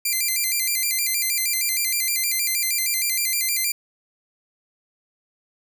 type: tone with vibrato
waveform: 5% pulse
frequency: 2217 Hz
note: C#7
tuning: in tune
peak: -11 dBFS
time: 0.05-3.72 s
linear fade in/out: 5 ms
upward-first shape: square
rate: 6.4 Hz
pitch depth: 120 cents each way
effects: none